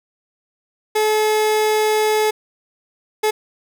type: tone bursts at uneven times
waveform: 30% pulse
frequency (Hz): 429.5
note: A4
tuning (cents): -42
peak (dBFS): -12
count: 2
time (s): 0.95-2.31 / 3.23-3.31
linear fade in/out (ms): 10
effects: none